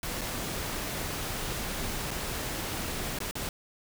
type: noise with dropouts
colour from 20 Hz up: pink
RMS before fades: -34 dBFS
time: 0.03-3.49 s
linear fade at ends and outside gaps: 1 ms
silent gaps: 0.211-0.215 / 2.107-2.112 / 3.188-3.203 / 3.311-3.354 s
effects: none